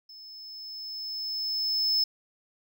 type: tone with level ramp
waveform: triangle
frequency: 5230 Hz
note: E8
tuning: 15 cents flat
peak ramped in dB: -44 to -20 dBFS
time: 0.09-2.04 s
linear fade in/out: 5 ms
effects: none